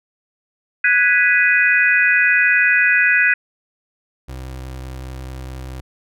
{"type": "chord", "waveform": "sine", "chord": "G# minor seventh", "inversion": "third", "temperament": "equal", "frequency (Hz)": [1480, 1661.2, 1975.5, 2489], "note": ["F#6", "G#6", "B6", "D#7"], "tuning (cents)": [0, 0, 0, 0], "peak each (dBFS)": -17, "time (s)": [0.84, 3.34], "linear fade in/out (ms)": 5}
{"type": "tone with vibrato", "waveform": "30% pulse", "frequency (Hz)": 64.7, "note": "C2", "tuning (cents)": -19, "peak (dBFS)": -26, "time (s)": [4.28, 5.81], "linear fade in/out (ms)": 10, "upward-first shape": "triangle", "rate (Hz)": 11, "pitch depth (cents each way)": 18}
{"effects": []}